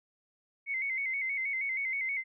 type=tone with vibrato; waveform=sine; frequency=2145 Hz; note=C7; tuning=42 cents sharp; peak=-30 dBFS; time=0.66-2.24 s; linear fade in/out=50 ms; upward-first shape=square; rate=6.3 Hz; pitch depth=60 cents each way; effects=none